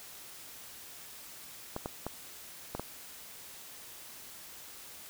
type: clicks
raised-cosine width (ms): 1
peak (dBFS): -21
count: 5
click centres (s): 1.764 / 1.859 / 2.066 / 2.75 / 2.796
effects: white hiss -49 dBFS RMS until 5.09 s